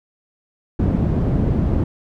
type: low-pass noise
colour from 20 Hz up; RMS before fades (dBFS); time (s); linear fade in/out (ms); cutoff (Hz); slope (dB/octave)
white; -18; 0.79-1.84; 5; 200; 12
effects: none